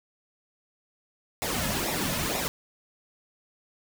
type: noise with flanger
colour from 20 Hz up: pink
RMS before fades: -29 dBFS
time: 1.42-2.48 s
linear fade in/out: 0 ms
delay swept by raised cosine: 0.64 to 2.64 ms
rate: 2.1 Hz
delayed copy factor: -0.7
effects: none